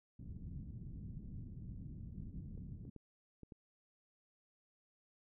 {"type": "low-pass noise", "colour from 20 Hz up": "white", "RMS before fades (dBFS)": -48, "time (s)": [0.19, 2.9], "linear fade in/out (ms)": 5, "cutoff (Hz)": 190, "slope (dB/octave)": 24}
{"type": "clicks", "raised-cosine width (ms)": 3, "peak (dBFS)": -39, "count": 5, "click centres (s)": [2.577, 2.852, 2.963, 3.433, 3.522]}
{"effects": []}